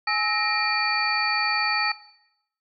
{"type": "tone cluster", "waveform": "sine", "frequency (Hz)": [836, 1296, 1866, 2389, 4519], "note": ["G#5", "E6", "A#6", "D7", "C#8"], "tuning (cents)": [11, -30, 1, 29, 33], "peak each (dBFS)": -28, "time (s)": [0.07, 1.92], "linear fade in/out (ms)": 5, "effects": ["noise-tail reverb RT60 0.8 s tail -17 dB re dry"]}